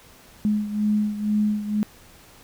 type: beating tone pair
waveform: sine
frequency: 210 / 212.1 Hz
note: G#3 / G#3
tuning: +19 / +37 cents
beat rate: 2.1 Hz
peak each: -21 / -26 dBFS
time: 0.45-1.83 s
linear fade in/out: 0 ms
effects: pink hiss -50 dBFS RMS until 2.43 s